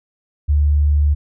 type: tone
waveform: sine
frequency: 73.42 Hz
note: D2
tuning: in tune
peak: -11 dBFS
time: 0.48-1.15 s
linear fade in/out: 20 ms
effects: none